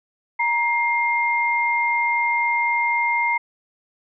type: tone pair together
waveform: sine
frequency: 941.7 / 2114 Hz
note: A#5 / C7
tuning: +17 / +17 cents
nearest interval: octave + major second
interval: 1400 cents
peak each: -21 / -20 dBFS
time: 0.39-3.38 s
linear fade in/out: 10 ms
effects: none